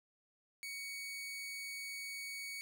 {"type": "tone", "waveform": "sawtooth", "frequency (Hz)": 2238, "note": "C#7", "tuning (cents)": 16, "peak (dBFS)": -39, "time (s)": [0.63, 2.61], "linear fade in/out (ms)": 0, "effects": []}